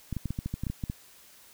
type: clicks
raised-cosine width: 5 ms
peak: -19 dBFS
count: 12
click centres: 0.127 / 0.167 / 0.257 / 0.306 / 0.389 / 0.46 / 0.54 / 0.636 / 0.668 / 0.7 / 0.838 / 0.899 s
effects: white hiss -55 dBFS RMS until 1.53 s